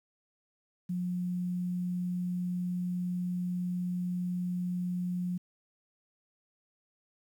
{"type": "tone with quantisation", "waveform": "sine", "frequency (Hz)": 179.1, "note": "F3", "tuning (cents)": 44, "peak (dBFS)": -30, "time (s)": [0.89, 5.38], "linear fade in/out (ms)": 10, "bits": 10, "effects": []}